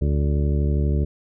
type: harmonic tone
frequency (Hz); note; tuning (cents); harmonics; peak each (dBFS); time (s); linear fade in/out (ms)
72.4; D2; -24; 1 / 2 / 3 / 4 / 5 / 6 / 8; -19 / -24 / -30 / -34 / -32 / -34 / -39; 0.01-1.05; 10
effects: none